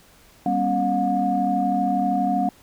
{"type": "tone cluster", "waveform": "sine", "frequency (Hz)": [197.3, 240.9, 273.4, 719], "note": ["G3", "B3", "C#4", "F#5"], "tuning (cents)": [11, -43, -24, -50], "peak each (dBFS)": [-25, -27, -25, -21], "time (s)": [0.46, 2.49], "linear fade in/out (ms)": 2, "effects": ["tanh soft clip ceiling -8 dBFS", "pink hiss -53 dBFS RMS until 2.62 s"]}